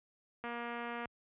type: click train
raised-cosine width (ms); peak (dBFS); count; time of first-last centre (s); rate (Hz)
0.5; -27; 147; 0.44-1.056; 237
effects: high-pass 60 Hz 12 dB/octave + resampled to 8000 Hz